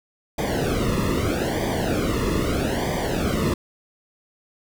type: noise with flanger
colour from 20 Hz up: brown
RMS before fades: -23 dBFS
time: 0.38-3.54 s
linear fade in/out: 5 ms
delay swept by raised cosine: 0.73 to 1.32 ms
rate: 0.79 Hz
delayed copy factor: -1
effects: none